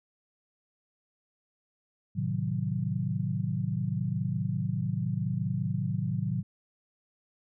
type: chord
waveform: sine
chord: A diminished seventh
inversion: none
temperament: equal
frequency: 110 / 130.81 / 155.56 / 185 Hz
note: A2 / C3 / Eb3 / Gb3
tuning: 0 / 0 / 0 / 0 cents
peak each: -33 dBFS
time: 2.15-6.43 s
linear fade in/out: 20 ms
effects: none